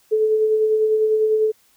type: tone with tremolo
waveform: sine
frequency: 434.1 Hz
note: A4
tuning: 23 cents flat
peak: -13 dBFS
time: 0.11-1.52 s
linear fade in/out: 20 ms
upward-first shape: sine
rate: 10 Hz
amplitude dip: 35%
effects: white hiss -58 dBFS RMS until 1.76 s